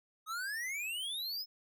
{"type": "exponential sweep", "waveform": "square", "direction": "up", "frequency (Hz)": [1244.5, 5274], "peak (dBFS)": -37, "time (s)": [0.26, 1.46], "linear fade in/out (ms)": 50, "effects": []}